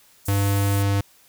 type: high-pass noise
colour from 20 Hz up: pink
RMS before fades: -35 dBFS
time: 0.25-0.83 s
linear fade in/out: 10 ms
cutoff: 7200 Hz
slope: 24 dB/octave
type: tone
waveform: square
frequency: 99.8 Hz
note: G2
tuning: 32 cents sharp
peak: -19 dBFS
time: 0.28-1.01 s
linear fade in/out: 5 ms
effects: white hiss -55 dBFS RMS until 1.28 s